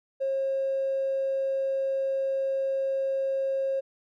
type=tone with tanh clipping; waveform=triangle; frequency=539 Hz; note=C#5; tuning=49 cents flat; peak=-24 dBFS; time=0.2-3.81 s; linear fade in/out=20 ms; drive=1 dB; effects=none